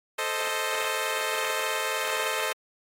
10% pulse chord, A diminished, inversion none, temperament equal, 440 / 523.3 / 622.3 Hz, A4 / C5 / Eb5, 0 / 0 / 0 cents, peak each -23 / -23 / -23 dBFS, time 0.18-2.53 s, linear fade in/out 10 ms, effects AAC 48 kbps

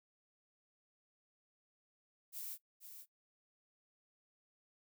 violet noise with echo, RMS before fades -45 dBFS, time 2.32-2.58 s, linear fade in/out 50 ms, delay 480 ms, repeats 1, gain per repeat -8 dB, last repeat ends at 3.06 s, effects noise-tail reverb RT60 0.1 s tail -18 dB re dry

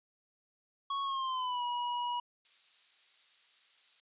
square tone with pitch glide, 1106 to 968.4 Hz, C#6 to B5, -4 to -34 cents, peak -33 dBFS, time 0.9-2.2 s, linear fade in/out 5 ms, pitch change -230 cents, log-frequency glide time 1.03-1.63 s
violet noise, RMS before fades -49 dBFS, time 2.45-4 s, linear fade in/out 0 ms
effects resampled to 8000 Hz

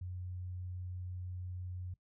sine tone, 90.6 Hz, F#2, 36 cents flat, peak -40 dBFS, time 0.01-1.94 s, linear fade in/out 5 ms, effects noise-tail reverb RT60 0.1 s tail -18 dB re dry

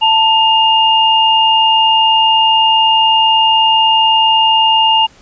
sine tone pair together, 890 / 2826 Hz, A5 / F7, +20 / +20 cents, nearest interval octave + minor sixth, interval 2000 cents, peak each -10 dBFS, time 0.01-5.07 s, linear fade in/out 20 ms, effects pink hiss -45 dBFS RMS until 5.21 s + resampled to 16000 Hz

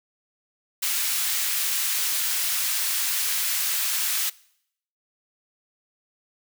white high-pass noise, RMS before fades -25 dBFS, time 0.82-4.3 s, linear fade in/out 10 ms, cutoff 1500 Hz, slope 12 dB/octave, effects noise-tail reverb RT60 0.7 s tail -22 dB re dry

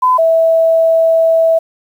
sine tone pair in turn, 1012 / 654.2 Hz, B5 / E5, +42 / -13 cents, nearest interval minor sixth, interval 755 cents, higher first, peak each -7 dBFS, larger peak neither, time 0.02-0.18 / 0.18-1.59 s, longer second, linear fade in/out 10 ms, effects 7-bit

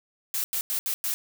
blue noise bursts at uneven times, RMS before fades -28 dBFS, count 5, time 0.34-0.44 / 0.53-0.61 / 0.7-0.79 / 0.86-0.94 / 1.04-1.14 s, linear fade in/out 0 ms, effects none

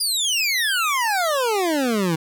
25% pulse exponential sweep, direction down, 4978 to 155.56 Hz, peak -15 dBFS, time 0-2.16 s, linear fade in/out 10 ms, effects none

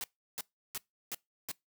white noise bursts, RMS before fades -38 dBFS, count 5, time 0.01-1.515 s, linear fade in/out 0 ms, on 29 ms, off 340 ms, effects noise-tail reverb RT60 0.2 s tail -24 dB re dry

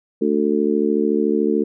harmonic tone, 73.7 Hz, D2, 7 cents sharp, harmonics 3 / 4 / 5 / 6, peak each -21 / -21 / -21 / -21 dBFS, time 0.21-1.64 s, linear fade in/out 10 ms, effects none

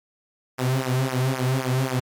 sawtooth tone with flanger, 129.7 Hz, C3, 15 cents flat, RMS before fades -23 dBFS, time 0.58-2 s, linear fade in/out 10 ms, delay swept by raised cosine 0.24 to 4.24 ms, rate 3.8 Hz, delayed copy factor -0.9, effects MP3 96 kbps

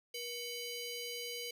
20% pulse ring-modulated tone, 1750 Hz, A6, 10 cents flat, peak -32 dBFS, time 0.14-1.51 s, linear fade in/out 5 ms, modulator 1270 Hz, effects none

